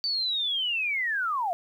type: linear sweep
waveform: sine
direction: down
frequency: 4600 to 659.3 Hz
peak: -25 dBFS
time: 0.04-1.53 s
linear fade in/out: 0 ms
effects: 10-bit